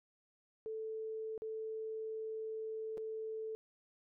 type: tone with dropouts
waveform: sine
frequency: 440.1 Hz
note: A4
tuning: in tune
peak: -39 dBFS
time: 0.66-3.55 s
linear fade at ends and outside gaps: 0 ms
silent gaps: 1.378-1.42 / 2.973-2.979 s
effects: none